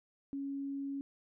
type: tone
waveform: sine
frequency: 277.2 Hz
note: C#4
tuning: in tune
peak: -36 dBFS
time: 0.33-1.01 s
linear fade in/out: 0 ms
effects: none